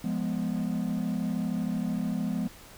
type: chord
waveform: triangle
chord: F diminished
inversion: none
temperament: equal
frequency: 174.61 / 207.7 / 246.9 Hz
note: F3 / Ab3 / Cb4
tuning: 0 / 0 / 0 cents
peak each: -29 / -28 / -29 dBFS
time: 0.04-2.48 s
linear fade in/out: 5 ms
effects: tanh soft clip ceiling -21 dBFS + pink hiss -50 dBFS RMS until 2.77 s